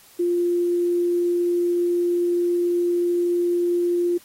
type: tone with quantisation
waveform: sine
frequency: 349.2 Hz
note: F4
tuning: in tune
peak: -18 dBFS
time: 0.19-4.18 s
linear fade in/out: 10 ms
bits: 8
effects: white hiss -51 dBFS RMS until 4.24 s + AAC 48 kbps